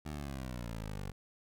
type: exponential sweep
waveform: 15% pulse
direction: down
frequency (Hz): 77.3 to 47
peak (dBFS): -33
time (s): 0.05-1.12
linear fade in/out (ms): 10
effects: none